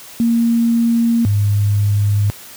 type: tone pair in turn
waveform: sine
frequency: 232.3 / 102.61 Hz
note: A#3 / G#2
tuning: -6 / -20 cents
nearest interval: octave + major second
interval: 1414 cents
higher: first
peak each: -11 dBFS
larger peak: neither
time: 0.2-1.25 / 1.25-2.3 s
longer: neither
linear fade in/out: 0 ms
effects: white hiss -37 dBFS RMS until 2.56 s + high-pass 60 Hz 12 dB/octave